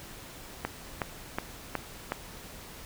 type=click train; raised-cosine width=0.5 ms; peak=-14 dBFS; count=5; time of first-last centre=0.65-2.121 s; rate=2.72 Hz; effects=pink hiss -46 dBFS RMS until 2.85 s